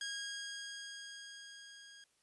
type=tone with level ramp; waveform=15% pulse; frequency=1633 Hz; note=G#6; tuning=30 cents flat; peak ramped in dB=-32 to -48 dBFS; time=0.01-2.04 s; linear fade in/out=2 ms; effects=white hiss -75 dBFS RMS until 2.22 s + resampled to 24000 Hz